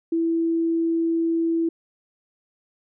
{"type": "tone", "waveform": "sine", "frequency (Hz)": 330.8, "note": "E4", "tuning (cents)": 6, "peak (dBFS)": -19, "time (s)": [0.12, 1.69], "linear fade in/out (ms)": 5, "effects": []}